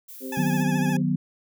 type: noise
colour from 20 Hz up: violet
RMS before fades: -42 dBFS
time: 0.08-0.63 s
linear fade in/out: 10 ms
type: harmonic tone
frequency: 130.81 Hz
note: C3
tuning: in tune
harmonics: 2 / 3 / 4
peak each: -33 / -37 / -39 dBFS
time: 0.2-1.03 s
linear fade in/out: 50 ms
type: tone with vibrato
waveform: 20% pulse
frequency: 846 Hz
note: G#5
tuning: 32 cents sharp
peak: -25 dBFS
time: 0.32-0.97 s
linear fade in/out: 5 ms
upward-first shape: sine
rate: 14 Hz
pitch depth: 60 cents each way
type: chord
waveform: sine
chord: B major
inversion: first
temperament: just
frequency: 154.34 / 185.21 / 246.9 Hz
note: D#3 / F#3 / B3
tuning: -14 / +2 / 0 cents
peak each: -25 dBFS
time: 0.37-1.16 s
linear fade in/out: 5 ms
effects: none